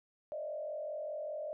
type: tone with frequency modulation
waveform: sine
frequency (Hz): 607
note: D#5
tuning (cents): -43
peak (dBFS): -37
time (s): 0.32-1.53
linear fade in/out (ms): 0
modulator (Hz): 45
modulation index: 0.92
effects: none